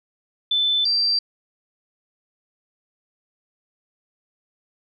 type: tone pair in turn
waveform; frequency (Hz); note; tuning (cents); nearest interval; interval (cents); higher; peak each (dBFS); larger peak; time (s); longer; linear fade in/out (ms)
sine; 3520 / 4699; A7 / D8; 0 / 0; perfect fourth; 500; second; -17 / -17; neither; 0.51-0.85 / 0.85-1.19; neither; 5
effects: none